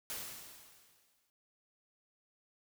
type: noise with exponential decay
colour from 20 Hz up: white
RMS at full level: -40 dBFS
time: 0.1-1.3 s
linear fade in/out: 0 ms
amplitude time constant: 260 ms
effects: none